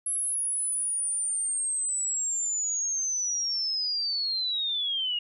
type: linear sweep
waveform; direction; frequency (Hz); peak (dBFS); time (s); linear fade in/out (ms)
sine; down; 10970 to 2838; -26; 0.06-5.19; 5
effects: none